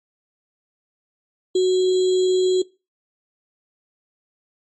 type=tone with sample-and-hold; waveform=sine; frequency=370 Hz; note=F#4; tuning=in tune; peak=-14 dBFS; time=1.55-2.62 s; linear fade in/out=5 ms; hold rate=3675 Hz; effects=noise-tail reverb RT60 0.3 s tail -23 dB re dry + MP3 32 kbps